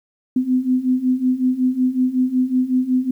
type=beating tone pair; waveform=sine; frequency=251.7 / 257.1 Hz; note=B3 / C4; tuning=+33 / -30 cents; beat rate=5.4 Hz; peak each=-20 / -17 dBFS; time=0.36-3.11 s; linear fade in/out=5 ms; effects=9-bit